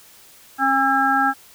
harmonic tone with a mistuned harmonic, 270.3 Hz, C#4, 44 cents flat, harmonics 1 / 3 / 5 / 6, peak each -24 / -19 / -20 / -21 dBFS, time 0.58-1.34 s, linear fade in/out 50 ms, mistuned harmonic 5, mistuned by -20 cents, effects white hiss -48 dBFS RMS until 1.54 s

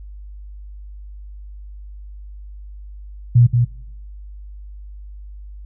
sine tone with echo, 120.5 Hz, B2, 42 cents flat, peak -7 dBFS, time 3.35-3.47 s, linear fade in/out 10 ms, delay 180 ms, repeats 1, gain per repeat -5 dB, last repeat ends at 3.65 s, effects noise-tail reverb RT60 0.7 s tail -21 dB re dry + added 50 Hz sine -33 dBFS peak until 5.65 s

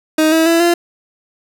30% pulse tone with pitch steps, 312.8 / 322.9 / 333.3 / 344.1 Hz, D#4 / E4 / E4 / F4, +9 / -36 / +19 / -26 cents, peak -7 dBFS, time 0.18-0.74 s, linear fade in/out 5 ms, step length 140 ms, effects none

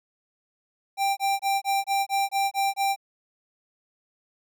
square tone bursts, 788 Hz, G5, 9 cents sharp, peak -22 dBFS, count 9, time 0.97-2.962 s, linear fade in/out 50 ms, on 200 ms, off 24 ms, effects none

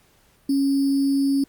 sine tone with sample-and-hold, 276 Hz, C#4, 7 cents flat, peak -17 dBFS, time 0.49-1.44 s, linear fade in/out 5 ms, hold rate 4900 Hz, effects pink hiss -59 dBFS RMS until 1.48 s + Opus 48 kbps

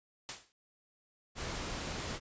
white noise with exponential decay, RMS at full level -36 dBFS, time 0.29-0.52 s, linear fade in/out 0 ms, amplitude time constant 50 ms
pink noise, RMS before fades -39 dBFS, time 1.35-2.2 s, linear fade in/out 50 ms
effects resampled to 16000 Hz

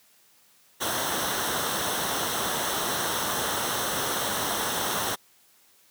pink noise with comb filter, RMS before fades -28 dBFS, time 0.8-5.16 s, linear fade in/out 20 ms, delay 0.42 ms, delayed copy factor -0.65, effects white hiss -60 dBFS RMS until 5.9 s + high-pass 100 Hz 12 dB/octave

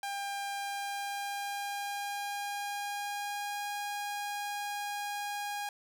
sawtooth tone with pitch glide, 800 to 818.7 Hz, G5 to G#5, +35 to -25 cents, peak -31 dBFS, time 0.03-5.69 s, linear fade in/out 2 ms, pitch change +40 cents, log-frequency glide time 0.56-3.68 s, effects 11-bit

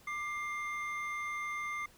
triangle tone pair together, 1186.9 / 2100 Hz, D6 / C7, +18 / +6 cents, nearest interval minor seventh, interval 988 cents, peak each -37 / -36 dBFS, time 0.07-1.86 s, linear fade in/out 5 ms, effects pink hiss -61 dBFS RMS until 1.97 s

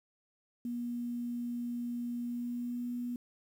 sine tone with pitch glide, 240 to 242.9 Hz, B3 to B3, -49 to -29 cents, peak -34 dBFS, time 0.65-3.16 s, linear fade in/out 2 ms, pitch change +20 cents, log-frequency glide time 2.24-2.87 s, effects 10-bit

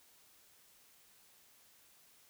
silence, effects white hiss -65 dBFS RMS until 2.29 s

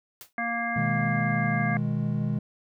white noise with exponential decay, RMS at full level -39 dBFS, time 0.21-0.33 s, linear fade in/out 1 ms, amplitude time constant 24 ms
harmonic tone, 233.8 Hz, A#3, 5 cents sharp, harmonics 1 / 3 / 5 / 7 / 9, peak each -34 / -31 / -36 / -32 / -32 dBFS, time 0.38-1.77 s, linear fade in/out 2 ms
triangle chord, G# minor, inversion first, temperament equal with one note detuned, 123.47 / 156.46 / 207.7 Hz, B2 / D#3 / G#3, 0 / +10 / 0 cents, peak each -27 dBFS, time 0.76-2.39 s, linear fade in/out 5 ms
effects none

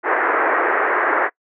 white band-pass noise, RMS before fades -18 dBFS, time 0.03-1.3 s, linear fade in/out 50 ms, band 320 to 1900 Hz, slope 48 dB/octave, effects noise-tail reverb RT60 0.1 s tail -24 dB re dry

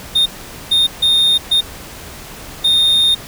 triangle tone bursts at uneven times, 3667 Hz, A#7, 29 cents flat, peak -8 dBFS, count 5, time 0.15-0.26 / 0.71-0.87 / 1.02-1.38 / 1.51-1.61 / 2.64-3.15 s, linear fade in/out 10 ms, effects pink hiss -33 dBFS RMS until 3.27 s

